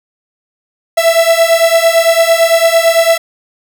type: beating tone pair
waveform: 45% pulse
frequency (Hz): 659.3 / 668.2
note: E5 / E5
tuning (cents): 0 / +23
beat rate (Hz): 8.9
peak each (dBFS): -10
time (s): 0.97-3.18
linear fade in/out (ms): 10
effects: none